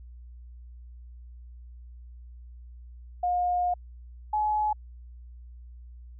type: tone pair in turn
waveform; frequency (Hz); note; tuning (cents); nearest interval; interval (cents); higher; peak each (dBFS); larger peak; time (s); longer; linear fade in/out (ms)
sine; 714 / 849.1; F5 / G#5; +38 / +38; minor third; 300; second; -23; neither; 3.23-3.74 / 4.33-4.73; first; 5
effects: added 60 Hz sine -43 dBFS peak until 6.19 s